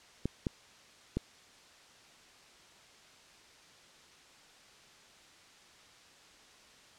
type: clicks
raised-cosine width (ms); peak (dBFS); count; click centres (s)
3; -18; 3; 0.256 / 0.468 / 1.17
effects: white hiss -58 dBFS RMS until 6.98 s + low-pass 6000 Hz 12 dB/octave